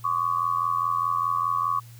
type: tone with amplitude modulation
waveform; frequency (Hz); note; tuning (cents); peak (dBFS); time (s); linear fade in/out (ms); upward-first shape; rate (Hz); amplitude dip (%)
sine; 1126; C#6; +27; -18; 0.04-1.8; 10; sine; 84.9; 90
effects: added 117 Hz sine -43 dBFS peak until 1.99 s + white hiss -54 dBFS RMS until 1.99 s